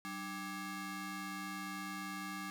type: ring-modulated tone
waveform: 20% pulse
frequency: 491.7 Hz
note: B4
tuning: 8 cents flat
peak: -33 dBFS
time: 0.05-2.5 s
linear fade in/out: 0 ms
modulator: 683 Hz
effects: none